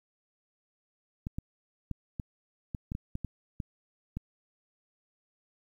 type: clicks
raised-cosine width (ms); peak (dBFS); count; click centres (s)
5; -22; 11; 1.269 / 1.385 / 1.913 / 2.198 / 2.748 / 2.919 / 2.951 / 3.154 / 3.247 / 3.602 / 4.17
effects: 10-bit